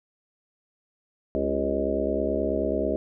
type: harmonic tone with a mistuned harmonic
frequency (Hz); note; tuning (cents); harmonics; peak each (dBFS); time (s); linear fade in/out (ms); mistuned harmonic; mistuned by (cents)
69.3; C#2; 0; 1 / 3 / 4 / 5 / 6 / 7 / 8 / 9; -34 / -33 / -31 / -32 / -30 / -33 / -32 / -29; 1.35-2.96; 0; 6; -59
effects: none